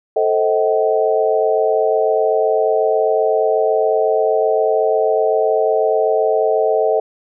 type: chord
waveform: sine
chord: A diminished seventh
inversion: none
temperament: just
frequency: 440 / 528 / 633.6 / 760.3 Hz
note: A4 / C5 / Eb5 / Gb5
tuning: 0 / +16 / +31 / +47 cents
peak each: -16 / -21 / -17 / -21 dBFS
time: 0.16-7 s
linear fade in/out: 5 ms
effects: none